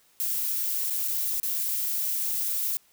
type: noise with dropouts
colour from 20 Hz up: violet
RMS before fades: -28 dBFS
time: 0.2-2.77 s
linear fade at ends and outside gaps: 0 ms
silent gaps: 0.9-0.906 / 1.077-1.082 / 1.4-1.431 s
effects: white hiss -62 dBFS RMS until 2.92 s